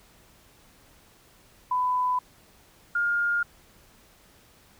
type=tone pair in turn; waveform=sine; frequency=1000 / 1414.2 Hz; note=B5 / F6; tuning=+21 / +21 cents; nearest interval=tritone; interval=600 cents; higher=second; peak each=-22 dBFS; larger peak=neither; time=1.71-2.19 / 2.95-3.43 s; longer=neither; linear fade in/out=5 ms; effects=pink hiss -57 dBFS RMS until 4.79 s